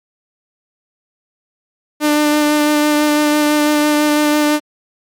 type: tone with vibrato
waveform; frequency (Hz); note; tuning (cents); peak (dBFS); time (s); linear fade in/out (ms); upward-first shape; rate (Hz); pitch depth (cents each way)
sawtooth; 298.5; D4; +28; -7; 2-4.6; 50; sine; 6; 12
effects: MP3 96 kbps